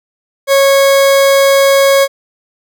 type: tone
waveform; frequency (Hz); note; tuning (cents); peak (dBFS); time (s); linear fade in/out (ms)
40% pulse; 550; C#5; -14; -5; 0.47-2.08; 50
effects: none